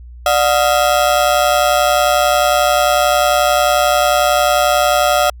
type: ring-modulated tone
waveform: 30% pulse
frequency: 659.3 Hz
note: E5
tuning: in tune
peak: -5 dBFS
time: 0.26-5.3 s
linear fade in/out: 2 ms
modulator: 65.6 Hz
effects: added 60 Hz sine -32 dBFS peak until 5.4 s